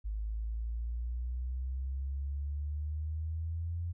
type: exponential sweep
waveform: sine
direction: up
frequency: 52 to 86.8 Hz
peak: -33 dBFS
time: 0.04-3.93 s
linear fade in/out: 20 ms
effects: none